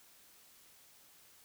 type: silence
effects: white hiss -62 dBFS RMS until 1.44 s